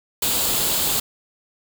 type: noise with comb filter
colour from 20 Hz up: white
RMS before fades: -21 dBFS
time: 0.22-1 s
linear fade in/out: 5 ms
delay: 0.26 ms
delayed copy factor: +0.5
effects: none